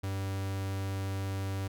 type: tone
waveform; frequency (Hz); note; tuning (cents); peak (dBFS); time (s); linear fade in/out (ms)
45% pulse; 97.1; G2; -16; -32; 0.03-1.68; 10
effects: none